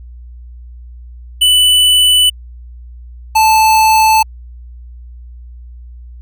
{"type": "tone pair in turn", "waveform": "square", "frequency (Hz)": [2983, 876.2], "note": ["F#7", "A5"], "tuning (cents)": [13, -7], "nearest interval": "octave + major sixth", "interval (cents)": 2120, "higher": "first", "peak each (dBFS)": -7, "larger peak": "neither", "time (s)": [[1.41, 2.3], [3.35, 4.23]], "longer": "first", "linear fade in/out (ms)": 10, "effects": ["added 60 Hz sine -30 dBFS peak until 6.21 s"]}